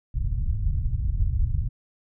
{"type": "low-pass noise", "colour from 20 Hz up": "pink", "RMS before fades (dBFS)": -24, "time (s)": [0.14, 1.69], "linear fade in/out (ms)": 10, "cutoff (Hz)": 110, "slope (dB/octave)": 24, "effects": []}